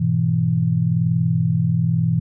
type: chord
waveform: sine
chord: E major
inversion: first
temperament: just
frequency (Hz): 103.01 / 123.61 / 164.81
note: G#2 / B2 / E3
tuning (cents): -14 / +2 / 0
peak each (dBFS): -24 / -20 / -18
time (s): 0-2.2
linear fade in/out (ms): 10
effects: none